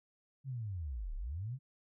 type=linear two-way sweep; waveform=sine; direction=down then up; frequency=140 to 31 to 140 Hz; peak=-37 dBFS; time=0.44-1.59 s; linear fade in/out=50 ms; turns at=1.15 s; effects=none